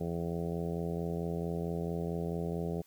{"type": "harmonic tone", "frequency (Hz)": 84.5, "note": "E2", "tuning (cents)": 43, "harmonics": [1, 2, 3, 4, 5, 6, 7, 8, 9], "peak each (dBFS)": [-42, -35, -46, -43, -39, -45, -47, -47, -50], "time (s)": [0, 2.82], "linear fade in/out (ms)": 10, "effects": ["white hiss -65 dBFS RMS until 2.86 s"]}